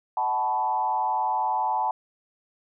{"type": "tone with frequency modulation", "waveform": "sine", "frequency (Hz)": 870, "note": "A5", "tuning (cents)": -20, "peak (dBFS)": -22, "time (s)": [0.17, 1.91], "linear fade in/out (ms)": 2, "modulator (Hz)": 116, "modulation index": 1.1, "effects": []}